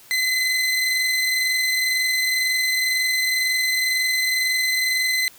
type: tone pair together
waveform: 40% pulse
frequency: 2034 / 4090 Hz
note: C7 / C8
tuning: -50 / -40 cents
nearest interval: octave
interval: 1210 cents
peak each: -19 / -24 dBFS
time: 0.11-5.28 s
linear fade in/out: 0 ms
effects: white hiss -48 dBFS RMS until 5.38 s